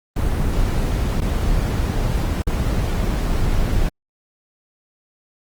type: noise with dropouts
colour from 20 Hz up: brown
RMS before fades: -19 dBFS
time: 0.16-3.89 s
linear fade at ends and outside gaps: 5 ms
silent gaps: 1.206-1.217 / 2.423-2.469 s
effects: Opus 24 kbps